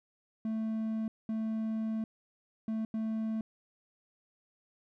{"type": "tone bursts at uneven times", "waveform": "triangle", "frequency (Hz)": 220.8, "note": "A3", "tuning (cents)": 6, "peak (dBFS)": -29, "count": 4, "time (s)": [[0.45, 1.08], [1.29, 2.04], [2.68, 2.85], [2.94, 3.41]], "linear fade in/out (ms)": 2, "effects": []}